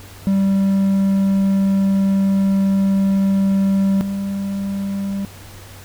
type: tone pair in turn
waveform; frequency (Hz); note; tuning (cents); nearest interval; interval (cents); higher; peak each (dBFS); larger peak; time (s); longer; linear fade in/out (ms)
triangle; 195 / 197.27; G3 / G3; -9 / +11; unison; 20; second; -11 / -18; first; 0.27-4.01 / 4.01-5.25; first; 0
effects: added 97 Hz sine -39 dBFS peak until 5.84 s + pink hiss -41 dBFS RMS until 5.84 s